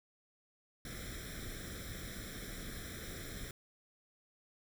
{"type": "noise with comb filter", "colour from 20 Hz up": "pink", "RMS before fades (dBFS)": -45, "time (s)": [0.85, 3.51], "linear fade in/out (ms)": 2, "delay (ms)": 0.54, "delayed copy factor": 0.95, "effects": []}